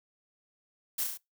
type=noise with echo; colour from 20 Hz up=blue; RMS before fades=-31 dBFS; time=0.98-1.04 s; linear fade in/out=10 ms; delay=34 ms; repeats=4; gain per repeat=-3 dB; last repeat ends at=1.176 s; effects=noise-tail reverb RT60 0.2 s tail -24 dB re dry